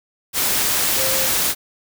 sine tone in noise, 529 Hz, C5, 19 cents sharp, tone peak -26 dBFS, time 0.95-1.3 s, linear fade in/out 50 ms, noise white, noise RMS -19 dBFS, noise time 0.33-1.55 s, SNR -10 dB, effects none

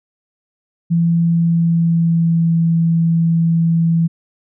sine tone with pitch glide, 168.3 to 165.89 Hz, E3 to E3, +36 to +11 cents, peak -11 dBFS, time 0.9-4.08 s, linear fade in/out 20 ms, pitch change -25 cents, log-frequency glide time 1.18-2.58 s, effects none

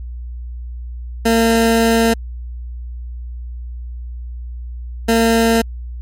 20% pulse tone bursts at uneven times, 228 Hz, A#3, 38 cents flat, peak -6 dBFS, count 2, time 1.25-2.14 / 5.08-5.62 s, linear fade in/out 10 ms, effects added 60 Hz sine -25 dBFS peak until 6.01 s + MP3 64 kbps

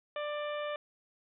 harmonic tone, 592 Hz, D5, 14 cents sharp, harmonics 1 / 2 / 3 / 4 / 5 / 6, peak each -35 / -41 / -45 / -47 / -49 / -51 dBFS, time 0.16-0.76 s, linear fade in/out 2 ms, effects none

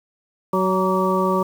harmonic tone with a mistuned harmonic, 187.2 Hz, F#3, 20 cents sharp, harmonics 1 / 2 / 3 / 5 / 6, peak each -22 / -22 / -24 / -24 / -23 dBFS, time 0.53-1.43 s, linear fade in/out 5 ms, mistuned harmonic 6, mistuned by +44 cents, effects 7-bit

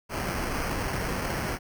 pink noise with sample-and-hold, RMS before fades -30 dBFS, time 0.09-1.59 s, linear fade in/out 50 ms, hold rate 3675 Hz, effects none

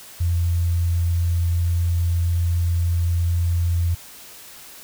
sine tone, 85.7 Hz, F2, 32 cents flat, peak -17 dBFS, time 0.2-3.95 s, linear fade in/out 10 ms, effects white hiss -42 dBFS RMS until 4.83 s

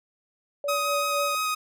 sine tone with tremolo, 573 Hz, D5, 43 cents flat, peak -25 dBFS, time 0.64-1.35 s, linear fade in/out 2 ms, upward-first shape sine, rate 4 Hz, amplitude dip 60%
sawtooth tone with vibrato, 1257 Hz, D#6, 17 cents sharp, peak -21 dBFS, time 0.68-1.55 s, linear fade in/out 10 ms, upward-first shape square, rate 5.8 Hz, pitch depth 8 cents each way
effects none

